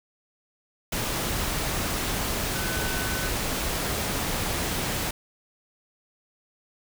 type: tone in noise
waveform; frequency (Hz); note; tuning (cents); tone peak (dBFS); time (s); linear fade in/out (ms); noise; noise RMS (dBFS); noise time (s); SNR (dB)
sine; 1509; F#6; +34; -34; 2.55-3.29; 5; pink; -28; 0.92-5.11; -9
effects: none